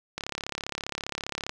click train, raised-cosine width 0.2 ms, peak -14 dBFS, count 47, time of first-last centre 0.18-1.494 s, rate 35 Hz, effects none

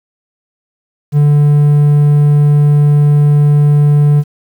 triangle tone, 146.5 Hz, D3, 4 cents flat, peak -3 dBFS, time 1.12-4.24 s, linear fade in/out 50 ms, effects 7-bit

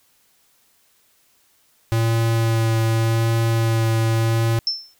square tone with vibrato, 113.6 Hz, A#2, 44 cents flat, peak -17 dBFS, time 1.92-4.59 s, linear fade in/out 0 ms, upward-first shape sine, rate 0.85 Hz, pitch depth 12 cents each way
sine tone with exponential decay, 5330 Hz, E8, 18 cents sharp, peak -15 dBFS, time 4.67-4.94 s, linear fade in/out 1 ms, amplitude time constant 58 ms
effects white hiss -60 dBFS RMS until 4.99 s

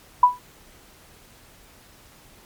sine tone with exponential decay, 987.8 Hz, B5, in tune, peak -6 dBFS, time 0.23-0.39 s, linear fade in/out 5 ms, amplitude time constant 33 ms, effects pink hiss -51 dBFS RMS until 2.45 s + MP3 96 kbps

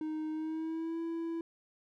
triangle tone with pitch glide, 311.1 to 331.5 Hz, D#4 to E4, 0 to +10 cents, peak -32 dBFS, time 0.01-1.41 s, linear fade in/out 2 ms, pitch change +110 cents, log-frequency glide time 0.31-1 s, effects none

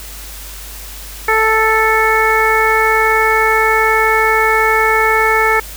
harmonic tone, 440.2 Hz, A4, 1 cent sharp, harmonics 1 / 2 / 3 / 4 / 5, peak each -16 / -16 / -16 / -16 / -16 dBFS, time 1.28-5.6 s, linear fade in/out 5 ms, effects added 50 Hz sine -31 dBFS peak until 5.76 s + white hiss -32 dBFS RMS until 5.76 s

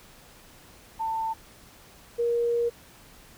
sine tone pair in turn, 893 / 472 Hz, A5 / A#4, +25 / +22 cents, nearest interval major seventh, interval 1103 cents, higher first, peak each -26 / -22 dBFS, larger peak second, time 0.99-1.34 / 2.18-2.7 s, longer second, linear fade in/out 20 ms, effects pink hiss -52 dBFS RMS until 3.37 s

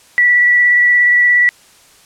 sine tone with vibrato, 1952 Hz, B6, 21 cents flat, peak -7 dBFS, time 0.18-1.49 s, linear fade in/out 0 ms, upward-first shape sine, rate 17 Hz, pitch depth 11 cents each way, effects white hiss -46 dBFS RMS until 2.05 s + low-pass 10000 Hz 12 dB/octave

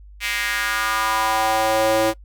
square tone with high-pass filter sweep, 110 Hz, A2, in tune, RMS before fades -20 dBFS, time 0.2-2.14 s, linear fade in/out 50 ms, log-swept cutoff 2300 to 430 Hz, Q 2.8, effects noise-tail reverb RT60 0.1 s tail -23 dB re dry + added 50 Hz sine -40 dBFS peak until 2.24 s

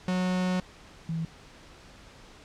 45% pulse / sine tone pair in turn, 183.1 / 163.12 Hz, F#3 / E3, -18 / -18 cents, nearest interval major second, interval 200 cents, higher first, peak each -25 / -28 dBFS, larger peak first, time 0.08-0.6 / 1.09-1.25 s, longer first, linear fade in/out 2 ms, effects pink hiss -51 dBFS RMS until 2.44 s + low-pass 6000 Hz 12 dB/octave

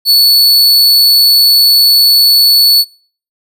45% pulse tone, 4435 Hz, C#8, in tune, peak -3 dBFS, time 0.05-2.85 s, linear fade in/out 50 ms, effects noise-tail reverb RT60 0.5 s tail -26 dB re dry

